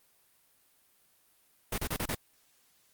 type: noise bursts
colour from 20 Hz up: pink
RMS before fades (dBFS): -32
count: 5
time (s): 1.72-2.149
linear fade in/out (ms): 5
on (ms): 61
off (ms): 31
effects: white hiss -67 dBFS RMS until 2.93 s + Opus 32 kbps